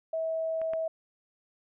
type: tone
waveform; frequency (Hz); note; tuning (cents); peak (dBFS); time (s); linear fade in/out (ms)
sine; 647; E5; -32; -28; 0.13-0.88; 5
type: clicks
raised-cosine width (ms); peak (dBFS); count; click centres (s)
0.5; -31 / -26; 2; 0.616 / 0.735
effects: none